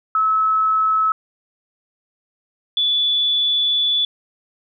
sine tone pair in turn, 1296 / 3454 Hz, E6 / A7, -30 / -33 cents, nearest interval octave + perfect fourth, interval 1697 cents, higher second, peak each -14 / -15 dBFS, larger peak first, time 0.15-1.12 / 2.77-4.05 s, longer second, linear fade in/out 2 ms, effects none

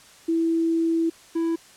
sine / triangle tone pair in turn, 329.6 / 330.8 Hz, E4 / E4, 0 / +6 cents, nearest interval unison, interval 6 cents, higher second, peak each -19 dBFS, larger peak neither, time 0.28-1.1 / 1.35-1.56 s, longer first, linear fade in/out 10 ms, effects white hiss -50 dBFS RMS until 1.76 s + low-pass 9000 Hz 12 dB/octave

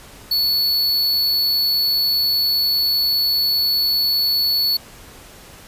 square tone, 4425 Hz, C#8, 4 cents flat, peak -16 dBFS, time 0.31-4.77 s, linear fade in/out 5 ms, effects pink hiss -42 dBFS RMS until 5.67 s + resampled to 32000 Hz

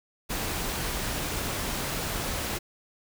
pink noise, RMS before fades -31 dBFS, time 0.29-2.59 s, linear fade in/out 20 ms, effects none

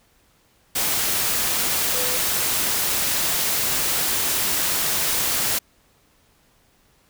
sine tone in noise, 500 Hz, B4, 21 cents sharp, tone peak -31 dBFS, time 1.94-2.18 s, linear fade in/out 10 ms, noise white, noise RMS -22 dBFS, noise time 0.75-5.59 s, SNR -12 dB, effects pink hiss -60 dBFS RMS until 7.09 s

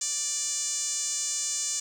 5% pulse tone with band-pass filter, 587.3 Hz, D5, in tune, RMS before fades -30 dBFS, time 0.01-1.8 s, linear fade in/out 5 ms, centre 7100 Hz, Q 3.9, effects 9-bit

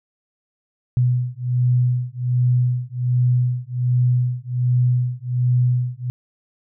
sine beating tone pair, 123.47 / 124.77 Hz, B2 / B2, 0 / +18 cents, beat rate 1.3 Hz, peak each -19 dBFS, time 0.97-6.1 s, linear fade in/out 0 ms, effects none

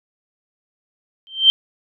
sine tone with exponential growth, 3132 Hz, G7, 2 cents flat, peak -4 dBFS, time 1.27-1.5 s, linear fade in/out 0 ms, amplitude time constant 49 ms, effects none

